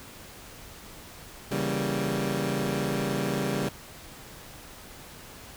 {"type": "chord", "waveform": "20% pulse", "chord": "C# diminished seventh", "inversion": "none", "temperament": "equal with one note detuned", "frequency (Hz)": [138.59, 164.81, 196, 235.4], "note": ["C#3", "E3", "G3", "Bb3"], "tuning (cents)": [0, 0, 0, 17], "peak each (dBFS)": [-26, -31, -25, -30], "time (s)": [1.51, 3.69], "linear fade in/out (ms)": 5, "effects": ["pink hiss -46 dBFS RMS until 5.56 s"]}